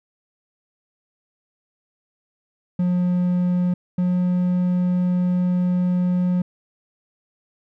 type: tone pair in turn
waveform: triangle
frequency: 178.8 / 179.76 Hz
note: F3 / F#3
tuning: +41 / -50 cents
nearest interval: unison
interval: 9 cents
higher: second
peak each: -15 dBFS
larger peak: neither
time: 2.79-3.74 / 3.98-6.42 s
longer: second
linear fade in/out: 5 ms
effects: none